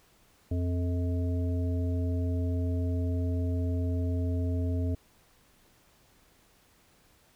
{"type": "harmonic tone with a mistuned harmonic", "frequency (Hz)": 87.31, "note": "F2", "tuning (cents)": 0, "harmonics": [1, 3, 5, 7], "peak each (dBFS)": [-27, -34, -41, -43], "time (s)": [0.51, 4.95], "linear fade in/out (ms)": 5, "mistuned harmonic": 7, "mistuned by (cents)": 66, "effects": ["pink hiss -63 dBFS RMS until 7.35 s"]}